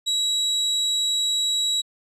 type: tone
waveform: 35% pulse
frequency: 3883 Hz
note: B7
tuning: 30 cents flat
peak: -18 dBFS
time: 0.06-1.82 s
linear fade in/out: 20 ms
effects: resampled to 32000 Hz